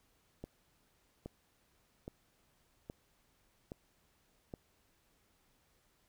click train, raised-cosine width 2 ms, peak -30 dBFS, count 6, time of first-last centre 0.44-4.538 s, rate 1.22 Hz, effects pink hiss -73 dBFS RMS until 6.08 s

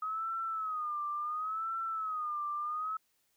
sine tone with vibrato, 1260 Hz, D#6, 21 cents sharp, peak -33 dBFS, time 0.02-2.97 s, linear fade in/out 5 ms, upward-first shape sine, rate 0.71 Hz, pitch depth 110 cents each way, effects white hiss -75 dBFS RMS until 3.36 s

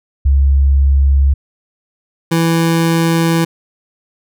sine / 25% pulse tone pair in turn, 68.8 / 165.49 Hz, C#2 / E3, -12 / +7 cents, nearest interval octave + minor third, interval 1519 cents, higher second, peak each -7 dBFS, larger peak neither, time 0.25-1.34 / 2.31-3.45 s, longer second, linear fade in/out 10 ms, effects none

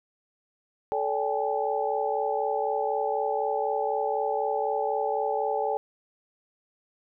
sine tone cluster, 435.4 / 573 / 787 / 851 Hz, A4 / D5 / G5 / G#5, -18 / -43 / +7 / +42 cents, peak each -29 / -31 / -29 / -32 dBFS, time 0.92-5.77 s, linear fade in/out 0 ms, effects none

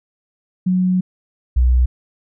sine tone pair in turn, 183.6 / 62.11 Hz, F#3 / B1, -13 / +10 cents, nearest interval octave + perfect fifth, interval 1877 cents, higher first, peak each -13 / -10 dBFS, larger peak second, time 0.66-1.01 / 1.56-1.86 s, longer first, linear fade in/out 10 ms, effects none

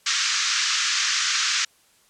white band-pass noise, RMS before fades -23 dBFS, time 0.06-1.65 s, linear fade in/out 5 ms, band 1200 to 6800 Hz, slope 48 dB/octave, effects white hiss -59 dBFS RMS until 2.09 s + low-pass 11000 Hz 12 dB/octave

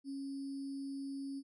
sine tone with sample-and-hold, 274.9 Hz, C#4, 14 cents flat, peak -39 dBFS, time 0.04-1.43 s, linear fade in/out 50 ms, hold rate 4900 Hz, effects resampled to 24000 Hz

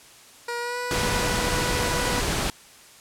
15% pulse tone with pitch glide, 476.7 to 491 Hz, A#4 to B4, +39 to -10 cents, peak -21 dBFS, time 0.48-2.21 s, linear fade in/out 5 ms, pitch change +51 cents, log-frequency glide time 0.59-0.78 s
pink noise, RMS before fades -25 dBFS, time 0.91-2.5 s, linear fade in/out 0 ms
effects white hiss -49 dBFS RMS until 3 s + low-pass 10000 Hz 12 dB/octave

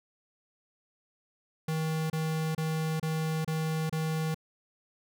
square tone bursts, 158.6 Hz, D#3, 33 cents sharp, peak -29 dBFS, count 6, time 1.68-4.345 s, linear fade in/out 5 ms, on 420 ms, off 29 ms, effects none

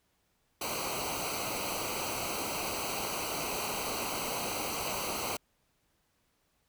pink noise with comb filter, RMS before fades -35 dBFS, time 0.61-5.37 s, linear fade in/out 5 ms, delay 0.57 ms, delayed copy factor -0.85, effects pink hiss -74 dBFS RMS until 6.68 s

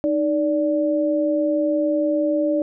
sine tone pair together, 308.6 / 582.1 Hz, D#4 / D5, -14 / -15 cents, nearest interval major seventh, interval 1099 cents, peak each -20 dBFS, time 0.04-2.62 s, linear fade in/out 0 ms, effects none

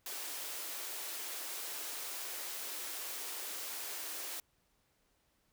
white high-pass noise, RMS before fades -42 dBFS, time 0.06-4.4 s, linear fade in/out 2 ms, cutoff 290 Hz, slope 48 dB/octave, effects pink hiss -75 dBFS RMS until 5.52 s

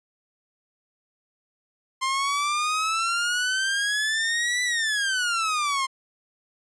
sawtooth exponential two-way sweep, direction up then down, 1049 to 1990 to 1049 Hz, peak -19 dBFS, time 2.01-5.87 s, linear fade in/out 20 ms, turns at 4.63 s, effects resampled to 22050 Hz

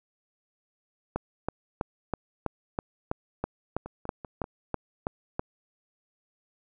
two click trains, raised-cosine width 1 ms, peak -14 / -24 dBFS, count 14 / 4, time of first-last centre 1.16-5.395 / 3.86-4.441 s, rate 3.07 / 5.16 Hz, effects none

